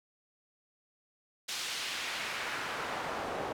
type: noise with band-pass filter sweep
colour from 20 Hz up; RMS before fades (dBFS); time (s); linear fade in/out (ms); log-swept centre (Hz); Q
pink; -37; 1.48-3.53; 10; 4600 to 610; 0.97
effects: none